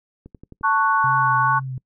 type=click train; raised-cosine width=3 ms; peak=-27 dBFS; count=5; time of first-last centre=0.26-0.611 s; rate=11.4 Hz
type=chord; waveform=sine; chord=F# minor; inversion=first; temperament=just; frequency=888 / 1110 / 1480 Hz; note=A5 / C#6 / F#6; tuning=+16 / +2 / 0 cents; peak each=-21 / -18 / -21 dBFS; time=0.63-1.6 s; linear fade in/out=20 ms
type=tone with vibrato; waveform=sine; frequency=130.81 Hz; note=C3; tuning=in tune; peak=-26 dBFS; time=1.04-1.78 s; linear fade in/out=2 ms; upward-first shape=sine; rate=2.3 Hz; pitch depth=39 cents each way
effects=noise-tail reverb RT60 0.1 s tail -24 dB re dry